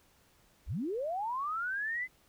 sine linear sweep, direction up, 30.87 to 2060 Hz, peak -32 dBFS, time 0.66-2.08 s, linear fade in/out 50 ms, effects pink hiss -66 dBFS RMS until 2.28 s

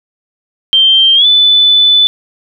sine tone with pitch glide, 3151 to 3496 Hz, G7 to A7, +8 to -12 cents, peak -4 dBFS, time 0.73-2.07 s, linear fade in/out 0 ms, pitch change +180 cents, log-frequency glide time 1.15-1.26 s, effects none

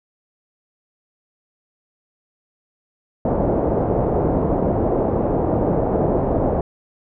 white low-pass noise, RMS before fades -19 dBFS, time 3.25-6.61 s, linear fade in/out 2 ms, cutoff 660 Hz, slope 24 dB/octave, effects none

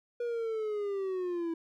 triangle linear sweep, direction down, 482.4 to 327.2 Hz, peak -29 dBFS, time 0.2-1.54 s, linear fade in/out 5 ms, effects none

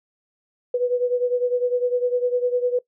sine beating tone pair, 490.6 / 500.5 Hz, B4 / B4, -12 / +23 cents, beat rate 9.9 Hz, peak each -20 / -24 dBFS, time 0.74-2.79 s, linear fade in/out 5 ms, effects noise-tail reverb RT60 0.1 s tail -20 dB re dry

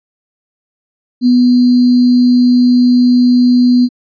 sine tone with sample-and-hold, 246.9 Hz, B3, in tune, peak -5 dBFS, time 1.21-3.89 s, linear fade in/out 50 ms, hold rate 4410 Hz, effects resampled to 11025 Hz

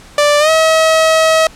sawtooth tone with pitch glide, 587.3 to 640.5 Hz, D5 to E5, 0 to -50 cents, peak -4 dBFS, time 0.18-1.47 s, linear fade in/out 2 ms, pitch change +150 cents, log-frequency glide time 0.39-0.5 s, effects pink hiss -39 dBFS RMS until 1.55 s + low-pass 9000 Hz 12 dB/octave

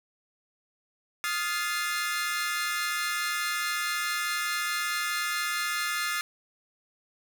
sawtooth chord, F dominant seventh, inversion third, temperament equal with one note detuned, 1244.5 / 1396.9 / 1724.8 / 2093 Hz, Eb6 / F6 / A6 / C7, 0 / 0 / -35 / 0 cents, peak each -30 dBFS, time 1.24-6.21 s, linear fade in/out 0 ms, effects none

